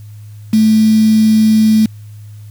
sine tone with quantisation, 217.9 Hz, A3, 17 cents flat, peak -6 dBFS, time 0.53-1.86 s, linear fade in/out 5 ms, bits 4, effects added 105 Hz sine -30 dBFS peak until 2.5 s + white hiss -51 dBFS RMS until 2.5 s

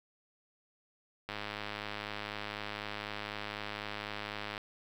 click train, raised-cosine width 0.3 ms, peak -22 dBFS, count 343, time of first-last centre 1.29-4.578 s, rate 104 Hz, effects 9-bit

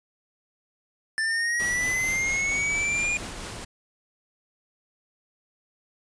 square linear sweep, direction up, 1764 to 2442 Hz, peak -24 dBFS, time 1.18-3.17 s, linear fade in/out 0 ms
pink noise with tremolo, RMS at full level -35 dBFS, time 1.59-3.65 s, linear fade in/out 10 ms, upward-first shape sine, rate 4.4 Hz, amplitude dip 30%
effects resampled to 22050 Hz

